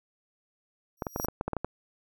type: tone with exponential growth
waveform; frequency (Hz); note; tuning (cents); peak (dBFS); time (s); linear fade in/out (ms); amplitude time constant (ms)
5% pulse; 5730; F8; +44; -25; 0.97-1.26; 5; 62
type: clicks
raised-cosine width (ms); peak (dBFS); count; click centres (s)
1; -16; 11; 1.022 / 1.068 / 1.161 / 1.199 / 1.247 / 1.285 / 1.411 / 1.48 / 1.533 / 1.567 / 1.646
effects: none